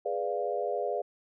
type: chord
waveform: sine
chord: G# diminished seventh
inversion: none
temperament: equal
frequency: 415.3 / 493.9 / 587.3 / 698.5 Hz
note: G#4 / B4 / D5 / F5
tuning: 0 / 0 / 0 / 0 cents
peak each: -34 dBFS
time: 0.05-1.02 s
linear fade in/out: 10 ms
effects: none